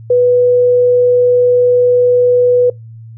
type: tone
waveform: sine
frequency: 492.5 Hz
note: B4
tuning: 5 cents flat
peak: -6 dBFS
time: 0.1-2.7 s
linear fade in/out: 5 ms
effects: noise-tail reverb RT60 0.2 s tail -24 dB re dry + added 113 Hz sine -30 dBFS peak until 3.17 s